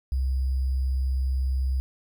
sine tone with sample-and-hold, 65.41 Hz, C2, in tune, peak -22 dBFS, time 0.12-1.8 s, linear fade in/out 0 ms, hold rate 4900 Hz, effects none

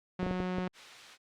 sawtooth tone, 182.8 Hz, F#3, 21 cents flat, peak -28 dBFS, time 0.19-0.68 s, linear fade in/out 5 ms
clicks, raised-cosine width 2 ms, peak -21 dBFS, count 5, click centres 0.23 / 0.265 / 0.311 / 0.403 / 0.584 s
blue noise, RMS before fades -39 dBFS, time 0.73-1.18 s, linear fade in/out 50 ms
effects low-pass 3000 Hz 12 dB/octave + Opus 48 kbps

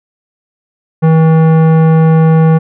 sine tone with tanh clipping, 160.6 Hz, E3, 45 cents flat, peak -6 dBFS, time 1.02-2.59 s, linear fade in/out 20 ms, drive 16 dB, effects none

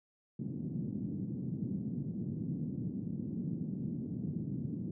pink band-pass noise, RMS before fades -38 dBFS, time 0.39-4.91 s, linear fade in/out 5 ms, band 140 to 250 Hz, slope 24 dB/octave, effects none

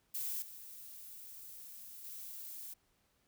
violet noise with level steps, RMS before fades -39 / -51 / -47 dBFS, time 0.14-2.74 s, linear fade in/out 10 ms, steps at 0.42 / 2.04 s, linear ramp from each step 2 ms, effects pink hiss -75 dBFS RMS until 3.27 s

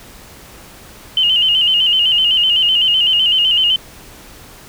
sine tone with vibrato, 2960 Hz, F#7, in tune, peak -10 dBFS, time 1.17-3.76 s, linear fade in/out 2 ms, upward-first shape square, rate 7.9 Hz, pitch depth 62 cents each way, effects pink hiss -39 dBFS RMS until 4.68 s

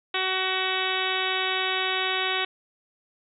harmonic tone, 375.8 Hz, F#4, 27 cents sharp, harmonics 1 / 2 / 3 / 4 / 5 / 6 / 7 / 8 / 9 / 10, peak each -33 / -33 / -33 / -33 / -33 / -33 / -33 / -33 / -33 / -33 dBFS, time 0.14-2.45 s, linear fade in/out 5 ms, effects none

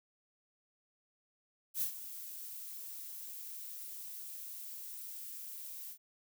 violet noise with ADSR envelope, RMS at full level -33 dBFS, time 1.74-5.98 s, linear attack 76 ms, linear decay 98 ms, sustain -13 dB, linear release 76 ms, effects none

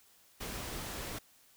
pink noise, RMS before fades -41 dBFS, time 0.4-1.19 s, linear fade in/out 10 ms, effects white hiss -64 dBFS RMS until 1.56 s

